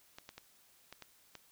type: clicks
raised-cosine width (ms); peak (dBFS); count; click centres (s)
0.2; -30; 6; 0.185 / 0.291 / 0.38 / 0.926 / 1.023 / 1.353
effects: white hiss -66 dBFS RMS until 1.51 s